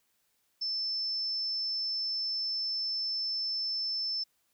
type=tone; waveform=sine; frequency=5290 Hz; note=E8; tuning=5 cents sharp; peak=-30 dBFS; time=0.61-4.24 s; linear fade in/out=10 ms; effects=white hiss -74 dBFS RMS until 4.53 s